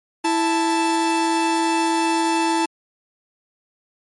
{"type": "tone pair together", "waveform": "45% pulse", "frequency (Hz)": [329.6, 880], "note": ["E4", "A5"], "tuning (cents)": [0, 0], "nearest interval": "octave + perfect fourth", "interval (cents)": 1700, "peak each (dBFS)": -20, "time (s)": [0.24, 2.66], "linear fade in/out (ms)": 10, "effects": ["MP3 48 kbps"]}